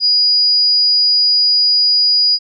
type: tone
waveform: sine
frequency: 4900 Hz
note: D#8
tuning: 27 cents flat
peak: -9 dBFS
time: 0-2.39 s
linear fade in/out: 50 ms
effects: none